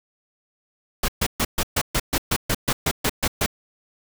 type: noise bursts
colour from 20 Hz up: pink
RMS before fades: -21 dBFS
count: 14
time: 1.03-3.462 s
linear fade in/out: 5 ms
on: 53 ms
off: 130 ms
effects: none